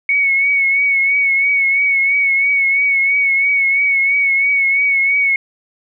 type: tone with vibrato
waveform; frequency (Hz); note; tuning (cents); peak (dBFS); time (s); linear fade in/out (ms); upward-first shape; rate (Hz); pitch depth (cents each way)
sine; 2217; C#7; 0; -11; 0.09-5.36; 2; triangle; 3; 47
effects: none